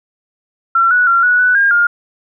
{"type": "tone with pitch steps", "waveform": "sine", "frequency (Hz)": [1358, 1471, 1375, 1468, 1488, 1614, 1414], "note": ["F6", "F#6", "F6", "F#6", "F#6", "G#6", "F6"], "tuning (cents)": [-49, -11, -27, -14, 9, -50, 21], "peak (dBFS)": -8, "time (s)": [0.75, 1.87], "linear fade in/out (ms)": 5, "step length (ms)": 160, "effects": []}